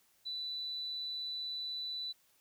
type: tone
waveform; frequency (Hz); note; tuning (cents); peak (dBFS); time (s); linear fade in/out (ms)
sine; 3978; B7; +12; -37; 0.25-2.13; 20
effects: white hiss -70 dBFS RMS until 2.4 s